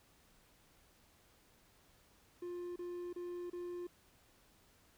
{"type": "tone bursts", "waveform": "triangle", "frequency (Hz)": 352.4, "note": "F4", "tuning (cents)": 16, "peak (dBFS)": -39, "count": 4, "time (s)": [2.42, 3.87], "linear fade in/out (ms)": 5, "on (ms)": 340, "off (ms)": 30, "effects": ["pink hiss -68 dBFS RMS until 4.97 s"]}